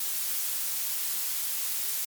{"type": "noise", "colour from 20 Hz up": "blue", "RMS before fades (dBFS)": -30, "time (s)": [0, 2.05], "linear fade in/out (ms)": 5, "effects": ["MP3 96 kbps"]}